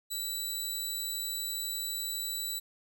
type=tone; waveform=15% pulse; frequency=3951 Hz; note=B7; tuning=in tune; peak=-26 dBFS; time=0.1-2.6 s; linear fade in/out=20 ms; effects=none